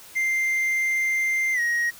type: tone with pitch glide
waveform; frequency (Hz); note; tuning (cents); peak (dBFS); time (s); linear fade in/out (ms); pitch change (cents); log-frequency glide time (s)
triangle; 2093 to 1886.3; C7 to A#6; 0 to +20; -19; 0.15-1.91; 20; -180; 1.53-1.6
effects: white hiss -46 dBFS RMS until 1.99 s

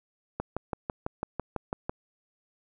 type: click train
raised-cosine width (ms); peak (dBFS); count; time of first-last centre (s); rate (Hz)
1; -16; 10; 0.4-1.895; 6.02
effects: none

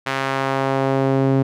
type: tone with band-pass filter sweep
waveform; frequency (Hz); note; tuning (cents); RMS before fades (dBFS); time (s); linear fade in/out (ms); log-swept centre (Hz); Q
sawtooth; 134.9; C#3; -47; -19; 0.06-1.43; 10; 1800 to 280; 0.88
effects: none

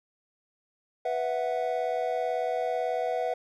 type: chord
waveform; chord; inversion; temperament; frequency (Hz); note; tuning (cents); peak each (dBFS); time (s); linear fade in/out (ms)
triangle; B suspended fourth; none; equal with one note detuned; 493.9 / 659.3 / 737.4; B4 / E5 / F#5; 0 / 0 / -6; -29; 1.05-3.34; 5
effects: none

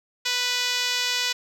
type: tone with band-pass filter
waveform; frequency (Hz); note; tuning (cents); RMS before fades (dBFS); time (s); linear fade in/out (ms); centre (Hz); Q
5% pulse; 493.9; B4; 0; -25; 0.25-1.33; 10; 3700; 0.64
effects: none

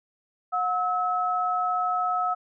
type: tone pair together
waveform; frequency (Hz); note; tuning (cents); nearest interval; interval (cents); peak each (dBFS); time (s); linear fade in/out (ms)
sine; 725.3 / 1293; F#5 / E6; -35 / -34; minor seventh; 1001; -26 / -25; 0.52-2.35; 20
effects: none

